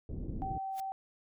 pink low-pass noise, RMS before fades -39 dBFS, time 0.09-0.58 s, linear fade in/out 2 ms, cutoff 370 Hz, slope 24 dB/octave
sine tone, 772 Hz, G5, 27 cents flat, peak -35 dBFS, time 0.42-0.92 s, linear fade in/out 0 ms
white noise with exponential growth, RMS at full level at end -45 dBFS, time 0.7-0.8 s, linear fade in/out 0 ms, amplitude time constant 20 ms
effects none

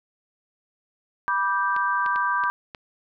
sine chord, G major, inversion first, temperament just, 980 / 1176 / 1568 Hz, B5 / D6 / G6, -14 / +2 / 0 cents, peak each -25 dBFS, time 1.28-2.5 s, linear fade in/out 0 ms
clicks, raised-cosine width 0.3 ms, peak -21 dBFS, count 5, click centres 1.764 / 2.062 / 2.16 / 2.438 / 2.748 s
effects none

